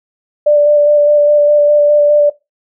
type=tone with vibrato; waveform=sine; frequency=589 Hz; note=D5; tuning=5 cents sharp; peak=-5 dBFS; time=0.46-2.3 s; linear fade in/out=10 ms; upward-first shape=square; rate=4.9 Hz; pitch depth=11 cents each way; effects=noise-tail reverb RT60 0.2 s tail -18 dB re dry